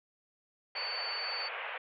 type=tone; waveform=sine; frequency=4511 Hz; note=C#8; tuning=29 cents sharp; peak=-36 dBFS; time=0.75-1.49 s; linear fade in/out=20 ms
type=band-pass noise; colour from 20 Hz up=white; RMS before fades=-40 dBFS; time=0.75-1.78 s; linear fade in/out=5 ms; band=470 to 2800 Hz; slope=48 dB/octave
effects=none